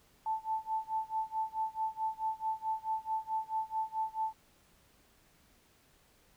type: tone with tremolo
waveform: sine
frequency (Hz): 880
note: A5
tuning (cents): 0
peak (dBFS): -29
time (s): 0.26-4.33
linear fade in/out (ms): 2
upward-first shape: sine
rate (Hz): 4.6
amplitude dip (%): 95
effects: pink hiss -66 dBFS RMS until 6.36 s